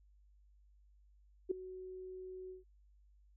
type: tone with ADSR envelope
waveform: sine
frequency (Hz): 371.6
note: F#4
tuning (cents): +7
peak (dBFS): -28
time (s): 1.49-2.64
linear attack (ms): 22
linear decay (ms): 5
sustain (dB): -17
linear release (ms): 140
effects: added 50 Hz sine -63 dBFS peak until 3.36 s